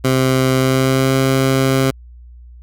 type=tone with pitch glide; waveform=15% pulse; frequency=130.81 to 133.25 Hz; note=C3 to C3; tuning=0 to +32 cents; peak=-6 dBFS; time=0.04-1.91 s; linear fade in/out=10 ms; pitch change=+32 cents; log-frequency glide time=0.57-1.15 s; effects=added 60 Hz sine -36 dBFS peak until 2.62 s